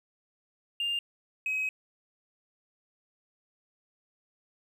triangle tone pair in turn, 2803 / 2541 Hz, F7 / D#7, +6 / +36 cents, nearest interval major second, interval 170 cents, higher first, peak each -25 dBFS, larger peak neither, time 0.8-0.99 / 1.46-1.69 s, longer second, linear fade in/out 2 ms, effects tanh soft clip ceiling -24 dBFS

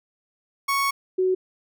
30% pulse / sine tone pair in turn, 1108.7 / 372.1 Hz, C#6 / F#4, 0 / +10 cents, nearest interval octave + perfect fifth, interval 1890 cents, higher first, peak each -18 dBFS, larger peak neither, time 0.68-0.91 / 1.18-1.35 s, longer first, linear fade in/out 10 ms, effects none

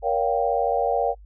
sine chord, G half-diminished seventh, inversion first, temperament just, 470.4 / 564.5 / 705.6 / 784 Hz, Bb4 / Db5 / F5 / G5, +16 / +31 / +18 / 0 cents, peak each -25 dBFS, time 0.02-1.15 s, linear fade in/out 50 ms, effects noise-tail reverb RT60 0.1 s tail -24 dB re dry + added 50 Hz sine -43 dBFS peak until 1.25 s

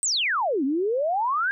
sine exponential two-way sweep, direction down then up, 8520 to 257.2 to 1645 Hz, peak -21 dBFS, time 0.03-1.51 s, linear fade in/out 0 ms, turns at 0.64 s, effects none

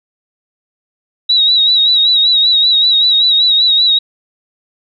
sine tone with vibrato, 3851 Hz, B7, 44 cents flat, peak -7 dBFS, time 1.29-3.99 s, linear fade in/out 10 ms, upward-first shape sine, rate 5.2 Hz, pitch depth 57 cents each way, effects none

